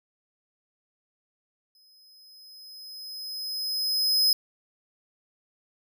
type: tone with exponential growth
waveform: 45% pulse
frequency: 5080 Hz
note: D#8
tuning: 35 cents sharp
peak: -18 dBFS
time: 1.75-4.33 s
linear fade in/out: 2 ms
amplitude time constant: 560 ms
effects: none